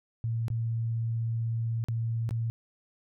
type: tone with dropouts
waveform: sine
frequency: 114.5 Hz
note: A#2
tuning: 31 cents flat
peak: -27 dBFS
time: 0.24-2.5 s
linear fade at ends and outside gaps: 0 ms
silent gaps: 0.482-0.502 / 1.84-1.885 / 2.291-2.309 s
effects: none